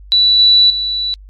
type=tone with level steps; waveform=sine; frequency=3951 Hz; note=B7; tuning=in tune; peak=-7 / -5 / -15 dBFS; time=0.12-1.14 s; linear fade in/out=0 ms; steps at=0.39 / 0.7 s; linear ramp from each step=2 ms; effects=added 49 Hz sine -34 dBFS peak until 1.29 s + MP3 64 kbps